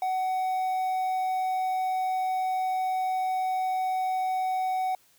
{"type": "tone with quantisation", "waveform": "triangle", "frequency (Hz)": 749, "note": "F#5", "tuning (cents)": 21, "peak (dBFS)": -23, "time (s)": [0.02, 4.95], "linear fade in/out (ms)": 2, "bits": 8, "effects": ["white hiss -62 dBFS RMS until 5.18 s"]}